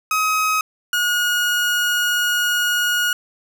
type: tone pair in turn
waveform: 30% pulse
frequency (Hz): 1268 / 1443.7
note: D#6 / F#6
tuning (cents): +32 / -43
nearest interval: major second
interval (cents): 225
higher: second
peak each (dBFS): -14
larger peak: neither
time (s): 0.11-0.61 / 0.93-3.13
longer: second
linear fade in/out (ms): 2
effects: none